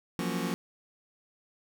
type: chord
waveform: sawtooth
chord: Gb major seventh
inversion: third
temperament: just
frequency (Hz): 173.43 / 185 / 231.2 / 277.5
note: F3 / Gb3 / Bb3 / Db4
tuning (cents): -12 / 0 / -14 / +2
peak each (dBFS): -30 / -31 / -31 / -33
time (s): 0.19-0.54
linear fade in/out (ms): 0
effects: 10-bit